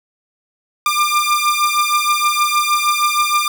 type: beating tone pair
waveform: sawtooth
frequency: 1193 / 1199.4 Hz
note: D6 / D6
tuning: +27 / +36 cents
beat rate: 6.4 Hz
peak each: -13 dBFS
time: 0.86-3.48 s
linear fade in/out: 2 ms
effects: none